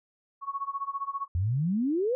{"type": "tone with tremolo", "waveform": "sine", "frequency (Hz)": 1108.7, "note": "C#6", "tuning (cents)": 0, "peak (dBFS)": -27, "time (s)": [0.41, 1.28], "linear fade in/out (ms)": 50, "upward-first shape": "sine", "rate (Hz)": 15, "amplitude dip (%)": 90}
{"type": "exponential sweep", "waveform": "sine", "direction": "up", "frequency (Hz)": [82.41, 523.3], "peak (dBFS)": -24, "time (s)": [1.35, 2.15], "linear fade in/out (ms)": 0}
{"effects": []}